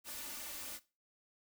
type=noise with comb filter; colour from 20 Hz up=white; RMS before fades=-45 dBFS; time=0.04-0.8 s; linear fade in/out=50 ms; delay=3.4 ms; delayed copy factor=+0.8; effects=noise-tail reverb RT60 0.3 s tail -18 dB re dry